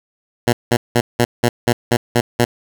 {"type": "tone bursts", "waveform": "10% pulse", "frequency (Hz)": 120, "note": "B2", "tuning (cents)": -49, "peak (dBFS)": -3, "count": 9, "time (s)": [0.47, 2.45], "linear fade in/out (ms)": 10, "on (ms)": 60, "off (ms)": 180, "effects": []}